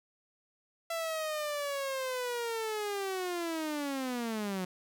sawtooth linear sweep, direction down, 670 to 180 Hz, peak -29 dBFS, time 0.9-4.65 s, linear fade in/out 5 ms, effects none

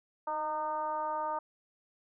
sine tone with frequency modulation, 919 Hz, A#5, 25 cents flat, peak -31 dBFS, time 0.27-1.39 s, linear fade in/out 5 ms, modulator 303 Hz, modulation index 0.95, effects none

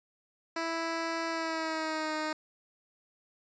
10% pulse tone with pitch glide, 329.6 to 309.3 Hz, E4 to D#4, 0 to -10 cents, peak -23 dBFS, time 0.56-2.33 s, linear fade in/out 5 ms, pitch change -110 cents, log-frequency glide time 1.29-2.14 s, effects resampled to 16000 Hz

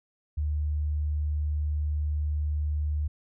sine tone, 75 Hz, D2, 37 cents sharp, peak -25 dBFS, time 0.37-3.08 s, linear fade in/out 10 ms, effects none

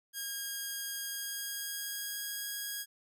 5% pulse tone with pitch glide, 1628 to 1645 Hz, G#6 to G#6, -35 to -17 cents, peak -26 dBFS, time 0.13-2.86 s, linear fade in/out 50 ms, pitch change +18 cents, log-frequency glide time 1.05-2.43 s, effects none

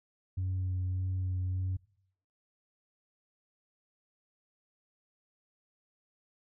sine tone with vibrato, 92.5 Hz, F#2, in tune, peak -28 dBFS, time 0.37-1.77 s, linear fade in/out 10 ms, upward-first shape sine, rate 1.7 Hz, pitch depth 14 cents each way, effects noise-tail reverb RT60 0.7 s tail -24 dB re dry + tanh soft clip ceiling -28 dBFS

